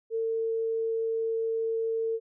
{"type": "tone", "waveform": "sine", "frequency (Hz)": 451.2, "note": "A4", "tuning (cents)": 44, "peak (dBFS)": -26, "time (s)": [0.1, 2.2], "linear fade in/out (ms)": 50, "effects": []}